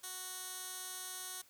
15% pulse tone with band-pass filter, 370 Hz, F#4, in tune, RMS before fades -45 dBFS, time 0.03-1.42 s, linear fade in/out 10 ms, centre 10000 Hz, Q 0.97, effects white hiss -65 dBFS RMS until 1.49 s

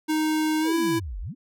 square tone with pitch glide, 311.1 to 331.5 Hz, D#4 to E4, 0 to +10 cents, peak -22 dBFS, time 0.08-1 s, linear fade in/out 20 ms, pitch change +110 cents, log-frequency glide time 0.6-0.74 s
sine exponential two-way sweep, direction down then up, 558 to 40.5 to 307.5 Hz, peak -30 dBFS, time 0.64-1.35 s, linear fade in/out 50 ms, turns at 1.2 s
effects none

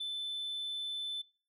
sine tone, 3520 Hz, A7, in tune, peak -33 dBFS, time 0-1.22 s, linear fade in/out 10 ms, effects noise-tail reverb RT60 0.4 s tail -25 dB re dry + tanh soft clip ceiling -34 dBFS

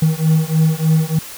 triangle beating tone pair, 157.2 / 160.5 Hz, D#3 / E3, +18 / -46 cents, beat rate 3.3 Hz, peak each -13 dBFS, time 0.02-1.19 s, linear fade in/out 5 ms, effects white hiss -33 dBFS RMS until 1.37 s

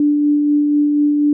sine tone with tremolo, 293.7 Hz, D4, in tune, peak -10 dBFS, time 0-1.33 s, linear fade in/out 2 ms, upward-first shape sine, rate 4.1 Hz, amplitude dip 25%, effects none

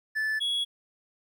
triangle tone pair in turn, 1746 / 3347 Hz, A6 / G#7, -14 / +13 cents, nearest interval major seventh, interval 1127 cents, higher second, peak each -24 dBFS, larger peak neither, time 0.15-0.4 / 0.4-0.65 s, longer neither, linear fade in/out 20 ms, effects 11-bit

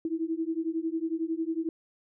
sine beating tone pair, 320.3 / 331.3 Hz, E4 / E4, -50 / +9 cents, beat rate 11 Hz, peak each -31 dBFS, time 0.05-1.69 s, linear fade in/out 2 ms, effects none

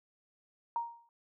sine tone with exponential decay, 935 Hz, A#5, 5 cents sharp, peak -28 dBFS, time 0.76-1.09 s, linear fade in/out 1 ms, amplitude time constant 70 ms, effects none

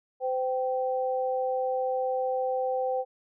sine tone pair together, 513 / 778 Hz, C5 / G5, -34 / -13 cents, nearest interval perfect fifth, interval 721 cents, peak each -27 / -30 dBFS, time 0.2-3.05 s, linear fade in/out 50 ms, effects none

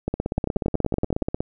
two click trains, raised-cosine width 2 ms, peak -10 / -9 dBFS, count 23 / 10, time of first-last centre 0.08-1.405 / 0.38-1.221 s, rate 16.6 / 10.7 Hz, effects none

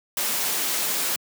white noise, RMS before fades -25 dBFS, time 0.17-1.16 s, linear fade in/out 2 ms, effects high-pass 200 Hz 12 dB/octave

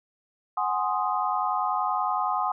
sine chord, Ab dominant seventh, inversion third, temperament equal, 740 / 830.6 / 1046.5 / 1244.5 Hz, Gb5 / Ab5 / C6 / Eb6, 0 / 0 / 0 / 0 cents, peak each -29 dBFS, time 0.57-2.52 s, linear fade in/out 5 ms, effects none

